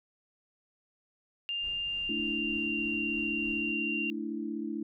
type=tone with pitch glide; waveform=sine; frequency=2800 to 2769 Hz; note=F7 to F7; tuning=+4 to -15 cents; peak=-31 dBFS; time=1.49-4.1 s; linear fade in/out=0 ms; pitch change=-19 cents; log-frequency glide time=1.81-2.86 s
type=noise with tremolo; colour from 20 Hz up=brown; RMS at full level=-50 dBFS; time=1.6-3.75 s; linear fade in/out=50 ms; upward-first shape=triangle; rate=3.3 Hz; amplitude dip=45%
type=chord; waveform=sine; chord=A suspended fourth; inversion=none; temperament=equal with one note detuned; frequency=220.6 / 293.7 / 329.6 Hz; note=A3 / D4 / E4; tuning=+5 / 0 / 0 cents; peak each=-37 dBFS; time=2.09-4.83 s; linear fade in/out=5 ms
effects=none